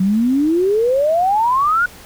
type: exponential sweep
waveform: sine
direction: up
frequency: 182.6 to 1480 Hz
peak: -12 dBFS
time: 0-1.86 s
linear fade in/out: 5 ms
effects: pink hiss -40 dBFS RMS until 2.05 s